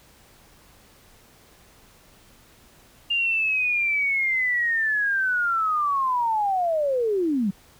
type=linear sweep; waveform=sine; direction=down; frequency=2814 to 182 Hz; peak=-20 dBFS; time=3.1-7.51 s; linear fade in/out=10 ms; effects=pink hiss -54 dBFS RMS until 7.79 s